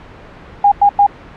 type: tone bursts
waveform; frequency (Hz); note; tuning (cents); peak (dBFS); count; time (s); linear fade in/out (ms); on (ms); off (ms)
sine; 811; G#5; -41; -5; 3; 0.64-1.066; 5; 78; 96
effects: pink hiss -36 dBFS RMS until 1.36 s + low-pass 2000 Hz 12 dB/octave